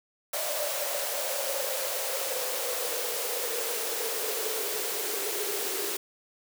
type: noise with high-pass filter sweep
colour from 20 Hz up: white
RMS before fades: -31 dBFS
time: 0.33-5.97 s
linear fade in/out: 5 ms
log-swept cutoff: 600 to 390 Hz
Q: 10
effects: none